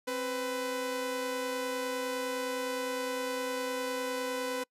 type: tone pair together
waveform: sawtooth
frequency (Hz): 264.8 / 499.8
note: C4 / B4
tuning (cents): +21 / +21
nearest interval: major seventh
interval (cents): 1100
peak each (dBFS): -35 / -29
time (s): 0.07-4.64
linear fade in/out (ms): 10
effects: noise-tail reverb RT60 0.1 s tail -26 dB re dry + resampled to 32000 Hz